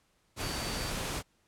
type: tone in noise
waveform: sine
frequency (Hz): 4584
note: D8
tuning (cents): -43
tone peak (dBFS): -42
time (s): 0.39-0.93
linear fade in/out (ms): 50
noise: pink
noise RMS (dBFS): -35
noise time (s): 0.36-1.23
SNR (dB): -10
effects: pink hiss -71 dBFS RMS until 1.47 s + low-pass 11000 Hz 12 dB/octave